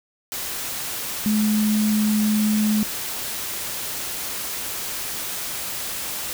sine tone in noise, 213 Hz, G#3, 44 cents sharp, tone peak -17 dBFS, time 1.26-2.83 s, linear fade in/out 0 ms, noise white, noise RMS -29 dBFS, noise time 0.32-6.33 s, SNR +9 dB, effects none

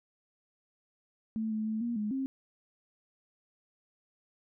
sine tone with pitch steps, 220.8 / 216.8 / 218.7 / 236.6 / 210.6 / 267.2 Hz, A3 / A3 / A3 / A#3 / G#3 / C4, +6 / -25 / -10 / +26 / +24 / +36 cents, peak -30 dBFS, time 1.36-2.26 s, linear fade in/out 0 ms, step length 150 ms, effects none

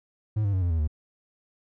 triangle tone with pitch steps, 107.4 / 100.21 / 93.5 / 87.24 / 81.39 / 75.94 Hz, A2 / G2 / F#2 / F2 / E2 / D#2, -41 / +39 / +19 / -1 / -21 / -41 cents, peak -20 dBFS, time 0.36-0.876 s, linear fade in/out 10 ms, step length 86 ms, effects none

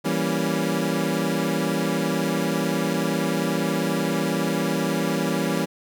25% pulse chord, E diminished seventh, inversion none, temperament equal with one note detuned, 164.81 / 194.98 / 233.1 / 277.2 Hz, E3 / G3 / Bb3 / Db4, 0 / -9 / 0 / 0 cents, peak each -23 / -23 / -25 / -24 dBFS, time 0.04-5.66 s, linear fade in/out 20 ms, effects none

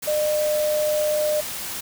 sine tone in noise, 605 Hz, D#5, 49 cents flat, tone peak -19 dBFS, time 0.07-1.41 s, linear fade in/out 10 ms, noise white, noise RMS -31 dBFS, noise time 0.02-1.81 s, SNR +9 dB, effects none

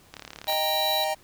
click train, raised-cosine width 0.2 ms, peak -21 dBFS, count 15, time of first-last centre 0.14-0.526 s, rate 36.3 Hz
square chord, Eb major, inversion none, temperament equal with one note detuned, 622.3 / 786.7 / 932.3 Hz, Eb5 / G5 / Bb5, 0 / +6 / 0 cents, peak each -29 / -29 / -34 dBFS, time 0.47-1.15 s, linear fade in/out 20 ms
square tone, 3932 Hz, B7, 8 cents flat, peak -27 dBFS, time 0.48-1.04 s, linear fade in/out 0 ms
effects pink hiss -56 dBFS RMS until 1.23 s

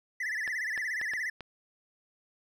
triangle tone with vibrato, 1864.7 Hz, A#6, in tune, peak -29 dBFS, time 0.2-1.3 s, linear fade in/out 5 ms, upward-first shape sine, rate 17 Hz, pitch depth 160 cents each way
clicks, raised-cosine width 0.3 ms, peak -25 dBFS, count 5, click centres 0.477 / 0.777 / 1.014 / 1.136 / 1.407 s
effects none

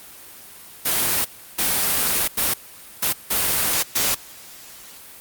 white noise bursts at uneven times, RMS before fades -20 dBFS, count 6, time 0.85-1.25 / 1.58-2.28 / 2.37-2.54 / 3.02-3.13 / 3.3-3.83 / 3.95-4.15 s, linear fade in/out 10 ms, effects white hiss -42 dBFS RMS until 5.2 s + Opus 32 kbps

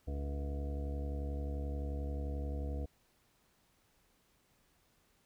harmonic tone with a mistuned harmonic, 71.4 Hz, D2, 48 cents flat, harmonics 1 / 2 / 3 / 4 / 5 / 6 / 7 / 9 / 10, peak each -36 / -48 / -51 / -47 / -57 / -57 / -48 / -53 / -57 dBFS, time 0.07-2.86 s, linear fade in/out 10 ms, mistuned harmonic 7, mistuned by -46 cents, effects pink hiss -72 dBFS RMS until 5.25 s

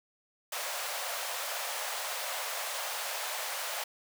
pink high-pass noise, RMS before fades -36 dBFS, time 0.52-3.84 s, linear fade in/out 5 ms, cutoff 540 Hz, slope 48 dB/octave, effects none

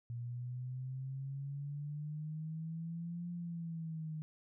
sine exponential two-way sweep, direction up then down, 118.2 to 174.61 to 154.2 Hz, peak -39 dBFS, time 0.1-4.22 s, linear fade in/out 0 ms, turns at 3.3 s, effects none

